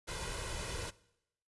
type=noise with comb filter; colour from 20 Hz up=pink; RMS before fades=-40 dBFS; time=0.07-0.91 s; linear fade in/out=20 ms; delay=2 ms; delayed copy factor=+0.65; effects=noise-tail reverb RT60 0.8 s tail -20 dB re dry + resampled to 24000 Hz

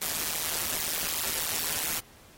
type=noise with amplitude modulation; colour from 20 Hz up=white; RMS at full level=-27 dBFS; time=0.01-2 s; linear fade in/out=10 ms; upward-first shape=sine; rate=158 Hz; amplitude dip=90%; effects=pink hiss -55 dBFS RMS until 2.37 s + AAC 48 kbps

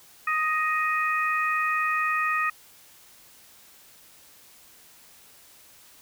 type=harmonic tone; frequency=624 Hz; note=D#5; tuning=5 cents sharp; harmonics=2 / 3 / 4; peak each=-25 / -27 / -30 dBFS; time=0.27-2.5 s; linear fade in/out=5 ms; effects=white hiss -53 dBFS RMS until 6.01 s

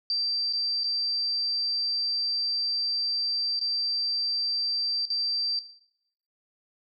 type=tone with dropouts; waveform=sine; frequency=4690 Hz; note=D8; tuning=3 cents flat; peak=-24 dBFS; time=0.1-5.59 s; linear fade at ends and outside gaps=1 ms; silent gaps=0.526-0.534 / 0.835-0.842 / 3.592-3.613 / 5.054-5.102 s; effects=noise-tail reverb RT60 0.8 s tail -18 dB re dry

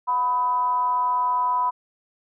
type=tone with frequency modulation; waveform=sine; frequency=993 Hz; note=B5; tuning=9 cents sharp; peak=-19 dBFS; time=0.07-1.71 s; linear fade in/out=20 ms; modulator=271 Hz; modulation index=0.38; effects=none

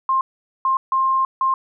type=tone bursts at uneven times; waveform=sine; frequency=1059 Hz; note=C6; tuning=21 cents sharp; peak=-15 dBFS; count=4; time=0.09-0.21 / 0.65-0.77 / 0.92-1.25 / 1.41-1.54 s; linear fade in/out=2 ms; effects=none

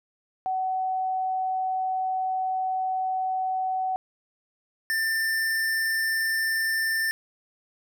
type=tone pair in turn; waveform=sine / square; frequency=752 / 1788.6 Hz; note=F#5 / A6; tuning=+28 / +28 cents; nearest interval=octave + minor third; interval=1500 cents; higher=second; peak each=-24 dBFS; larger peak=neither; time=0.46-3.96 / 4.9-7.11 s; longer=first; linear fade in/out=0 ms; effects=none

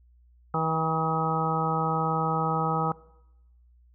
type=harmonic tone with a mistuned harmonic; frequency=160.9 Hz; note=E3; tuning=42 cents flat; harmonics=1 / 2 / 3 / 4 / 5 / 6 / 7 / 8; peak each=-29 / -37 / -32 / -40 / -30 / -34 / -37 / -29 dBFS; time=0.54-2.92 s; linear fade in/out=2 ms; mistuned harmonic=8; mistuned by=-25 cents; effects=noise-tail reverb RT60 0.9 s tail -21 dB re dry + added 60 Hz sine -55 dBFS peak until 3.94 s

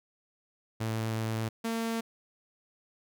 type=tone pair in turn; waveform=sawtooth; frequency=111.4 / 227.7 Hz; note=A2 / A#3; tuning=+22 / -40 cents; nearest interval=octave; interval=1238 cents; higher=second; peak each=-26 dBFS; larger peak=neither; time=0.8-1.49 / 1.64-2.01 s; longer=first; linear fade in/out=10 ms; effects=none

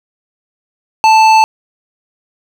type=tone with hard clipping; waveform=sine; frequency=880 Hz; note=A5; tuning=in tune; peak=-6 dBFS; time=1.04-1.44 s; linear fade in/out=0 ms; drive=12 dB; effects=none

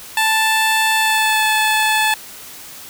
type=tone with pitch glide; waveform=15% pulse; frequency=880 to 867.4 Hz; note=A5 to A5; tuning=0 to -25 cents; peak=-7 dBFS; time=0.17-2.14 s; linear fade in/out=2 ms; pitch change=-25 cents; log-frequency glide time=0.96-1.48 s; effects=white hiss -36 dBFS RMS until 2.89 s

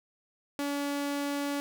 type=tone; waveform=sawtooth; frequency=284.9 Hz; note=C#4; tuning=48 cents sharp; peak=-26 dBFS; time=0.59-1.6 s; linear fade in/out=0 ms; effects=none

